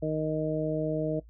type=harmonic tone; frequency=155.56 Hz; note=D#3; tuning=in tune; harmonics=1 / 2 / 3 / 4; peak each=-32 / -32 / -32 / -32 dBFS; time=0.02-1.2 s; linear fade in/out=10 ms; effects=noise-tail reverb RT60 0.1 s tail -18 dB re dry + added 56 Hz sine -49 dBFS peak until 1.29 s